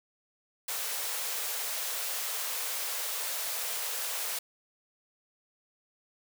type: high-pass noise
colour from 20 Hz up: white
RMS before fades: -34 dBFS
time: 0.68-4.39 s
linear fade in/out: 5 ms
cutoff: 430 Hz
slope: 96 dB/octave
effects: none